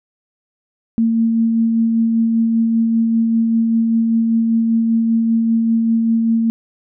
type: tone with tremolo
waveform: sine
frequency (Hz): 227.4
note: A#3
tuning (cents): -43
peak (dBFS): -11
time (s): 0.98-6.5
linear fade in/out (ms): 0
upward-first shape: sine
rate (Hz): 5.1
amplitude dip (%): 25
effects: none